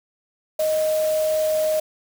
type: tone in noise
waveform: sine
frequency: 622.3 Hz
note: D#5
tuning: in tune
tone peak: -18 dBFS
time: 0.59-1.8 s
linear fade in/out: 5 ms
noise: white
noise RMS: -34 dBFS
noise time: 0.59-1.8 s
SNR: +13 dB
effects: none